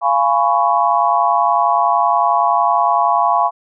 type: chord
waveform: sine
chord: C# dominant seventh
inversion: first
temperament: just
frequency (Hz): 693 / 831.5 / 997.9 / 1108.7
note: E#5 / G#5 / B5 / C#6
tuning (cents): -14 / +2 / +18 / 0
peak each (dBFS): -17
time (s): 0.01-3.51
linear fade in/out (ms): 50
effects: none